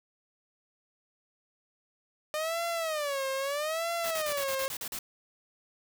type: tone with vibrato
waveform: sawtooth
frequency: 603 Hz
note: D5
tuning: 46 cents sharp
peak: -26 dBFS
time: 2.34-4.68 s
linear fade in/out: 0 ms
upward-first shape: sine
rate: 0.78 Hz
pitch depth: 210 cents each way
type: noise bursts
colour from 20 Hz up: white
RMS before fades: -37 dBFS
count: 9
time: 4.04-4.989 s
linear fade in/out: 2 ms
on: 69 ms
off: 41 ms
effects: none